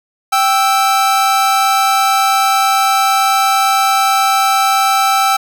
45% pulse tone pair together, 781.3 / 1318.5 Hz, G5 / E6, -6 / 0 cents, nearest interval major sixth, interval 906 cents, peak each -13 dBFS, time 0.32-5.37 s, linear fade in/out 10 ms, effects none

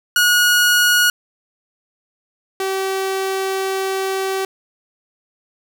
sawtooth tone pair in turn, 1450 / 384.1 Hz, F#6 / G4, -35 / -35 cents, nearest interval octave + major seventh, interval 2300 cents, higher first, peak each -8 / -15 dBFS, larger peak first, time 0.16-1.1 / 2.6-4.45 s, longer second, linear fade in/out 2 ms, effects none

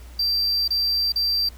triangle tone with dropouts, 4699 Hz, D8, in tune, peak -18 dBFS, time 0.19-1.49 s, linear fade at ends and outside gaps 5 ms, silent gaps 0.679-0.705 / 1.122-1.158 s, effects added 60 Hz sine -39 dBFS peak until 1.57 s + pink hiss -50 dBFS RMS until 1.57 s

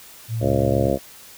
sine tone with vibrato, 112.9 Hz, A2, 45 cents sharp, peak -22 dBFS, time 0.28-0.91 s, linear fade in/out 50 ms, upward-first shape sine, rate 3.9 Hz, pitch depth 9 cents each way
harmonic tone, 68.1 Hz, C#2, 30 cents flat, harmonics 1 / 2 / 3 / 4 / 5 / 6 / 7 / 8 / 9 / 10, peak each -29 / -29 / -26 / -27 / -26 / -29 / -28 / -23 / -27 / -29 dBFS, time 0.4-0.99 s, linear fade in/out 50 ms
effects white hiss -44 dBFS RMS until 1.37 s

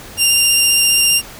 15% pulse tone with vibrato, 2789 Hz, F7, 3 cents flat, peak -3 dBFS, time 0.17-1.22 s, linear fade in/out 50 ms, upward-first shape triangle, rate 15 Hz, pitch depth 14 cents each way, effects pink hiss -35 dBFS RMS until 1.39 s

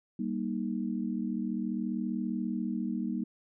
sine chord, Eb major, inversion first, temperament equal with one note detuned, 196 / 236.5 / 311.1 Hz, G3 / Bb3 / Eb4, 0 / +25 / 0 cents, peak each -34 / -33 / -37 dBFS, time 0.19-3.24 s, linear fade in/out 5 ms, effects none

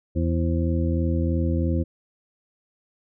harmonic tone with a mistuned harmonic, 83 Hz, E2, 12 cents sharp, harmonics 1 / 2 / 3 / 4 / 6, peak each -22 / -28 / -28 / -29 / -33 dBFS, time 0.15-1.84 s, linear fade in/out 20 ms, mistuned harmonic 6, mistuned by +90 cents, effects none

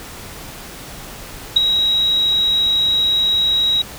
sine tone with ADSR envelope, 3833 Hz, A#7, 47 cents sharp, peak -5 dBFS, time 1.56-3.82 s, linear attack 8 ms, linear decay 14 ms, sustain -8 dB, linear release 6 ms, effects pink hiss -34 dBFS RMS until 3.98 s

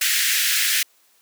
pink high-pass noise, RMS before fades -20 dBFS, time 0.01-0.83 s, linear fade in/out 5 ms, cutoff 1600 Hz, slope 48 dB/octave, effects white hiss -59 dBFS RMS until 1.21 s + high-pass 300 Hz 12 dB/octave

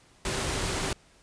sine tone in noise, 385.5 Hz, G4, 29 cents flat, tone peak -39 dBFS, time 0.25-0.93 s, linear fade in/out 2 ms, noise pink, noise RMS -30 dBFS, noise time 0.25-0.93 s, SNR -12 dB, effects pink hiss -59 dBFS RMS until 1.22 s + resampled to 22050 Hz

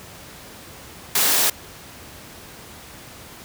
white high-pass noise, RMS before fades -18 dBFS, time 1.15-1.5 s, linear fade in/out 5 ms, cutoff 210 Hz, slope 12 dB/octave, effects pink hiss -41 dBFS RMS until 3.44 s + high-pass 60 Hz 12 dB/octave

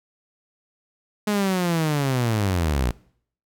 sawtooth linear sweep, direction down, 211.7 to 56.2 Hz, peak -16 dBFS, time 1.27-2.91 s, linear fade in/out 5 ms, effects noise-tail reverb RT60 0.6 s tail -22 dB re dry

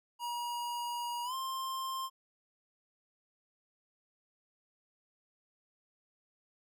square tone with pitch glide, 956 to 1054.6 Hz, A#5 to C6, +43 to +13 cents, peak -36 dBFS, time 0.19-2.1 s, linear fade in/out 50 ms, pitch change +170 cents, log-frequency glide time 1.24-1.34 s, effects none

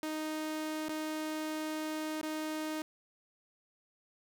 sawtooth tone with dropouts, 310.6 Hz, D#4, 3 cents flat, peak -31 dBFS, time 0.03-2.82 s, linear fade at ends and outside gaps 1 ms, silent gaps 0.885-0.892 / 2.214-2.23 s, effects none

